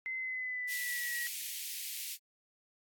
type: tone with pitch glide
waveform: sine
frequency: 2057 to 1919.2 Hz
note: C7 to A#6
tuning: -30 to +50 cents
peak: -35 dBFS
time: 0.06-1.27 s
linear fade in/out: 0 ms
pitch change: -120 cents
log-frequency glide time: 0.17-1.16 s
type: high-pass noise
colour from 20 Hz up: white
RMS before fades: -40 dBFS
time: 0.67-2.18 s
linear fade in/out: 50 ms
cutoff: 2000 Hz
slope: 48 dB/octave
effects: AAC 64 kbps